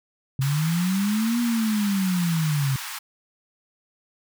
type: linear two-way sweep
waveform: sine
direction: up then down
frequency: 130.81 to 240.9 to 130.81 Hz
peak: -20 dBFS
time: 0.39-2.76 s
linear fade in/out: 2 ms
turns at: 1.4 s
type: high-pass noise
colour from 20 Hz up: pink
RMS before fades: -34 dBFS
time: 0.41-2.99 s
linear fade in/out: 10 ms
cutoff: 900 Hz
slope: 48 dB/octave
effects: none